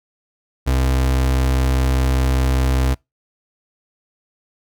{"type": "tone", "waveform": "35% pulse", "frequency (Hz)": 65, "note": "C2", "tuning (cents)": -11, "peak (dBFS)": -13, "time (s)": [0.66, 2.95], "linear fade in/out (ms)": 20, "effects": ["noise-tail reverb RT60 0.2 s tail -26 dB re dry"]}